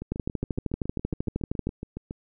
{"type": "two click trains", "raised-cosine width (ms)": 3, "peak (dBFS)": [-21, -14], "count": [16, 21], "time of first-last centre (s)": [[0.02, 2.109], [0.12, 1.67]], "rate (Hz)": [7.18, 12.9], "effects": []}